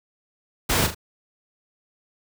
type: noise with echo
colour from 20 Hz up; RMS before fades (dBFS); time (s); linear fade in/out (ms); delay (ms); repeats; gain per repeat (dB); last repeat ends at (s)
pink; -21; 0.69-0.87; 10; 39; 2; -8; 0.948
effects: none